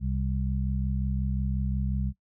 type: harmonic tone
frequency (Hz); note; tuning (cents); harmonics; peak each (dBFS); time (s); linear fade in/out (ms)
65.6; C2; +5; 1 / 2 / 3; -28 / -31 / -33; 0-2.13; 50
effects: noise-tail reverb RT60 0.1 s tail -17 dB re dry